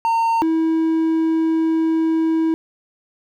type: tone pair in turn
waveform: triangle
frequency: 914 / 323.1 Hz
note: A#5 / E4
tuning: -34 / -35 cents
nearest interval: octave + tritone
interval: 1801 cents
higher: first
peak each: -13 dBFS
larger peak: neither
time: 0.05-0.42 / 0.42-2.54 s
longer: second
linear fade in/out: 0 ms
effects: none

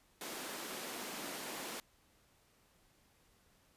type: high-pass noise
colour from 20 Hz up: pink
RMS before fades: -44 dBFS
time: 0.21-1.8 s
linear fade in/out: 2 ms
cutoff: 220 Hz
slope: 24 dB/octave
effects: pink hiss -70 dBFS RMS until 3.76 s + resampled to 32000 Hz

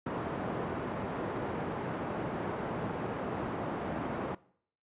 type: band-pass noise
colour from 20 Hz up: pink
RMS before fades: -36 dBFS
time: 0.06-4.35 s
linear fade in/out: 5 ms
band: 150 to 1100 Hz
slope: 12 dB/octave
effects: noise-tail reverb RT60 0.6 s tail -21 dB re dry + resampled to 8000 Hz

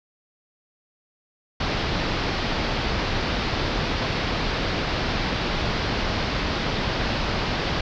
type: low-pass noise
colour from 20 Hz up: pink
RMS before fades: -25 dBFS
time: 1.6-7.81 s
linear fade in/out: 5 ms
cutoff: 5100 Hz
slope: 48 dB/octave
effects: none

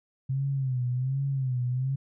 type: tone with vibrato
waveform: sine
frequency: 130.81 Hz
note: C3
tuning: in tune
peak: -25 dBFS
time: 0.29-1.96 s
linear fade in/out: 10 ms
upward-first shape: sine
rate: 1.3 Hz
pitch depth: 100 cents each way
effects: none

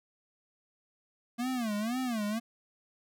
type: tone with vibrato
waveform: square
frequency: 231.1 Hz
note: A#3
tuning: 15 cents flat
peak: -31 dBFS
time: 1.38-2.4 s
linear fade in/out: 20 ms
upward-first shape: sine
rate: 2 Hz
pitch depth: 200 cents each way
effects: none

